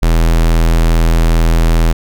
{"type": "tone", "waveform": "square", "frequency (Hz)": 41.2, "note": "E1", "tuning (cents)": 0, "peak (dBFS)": -8, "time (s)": [0.02, 1.93], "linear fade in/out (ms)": 10, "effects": []}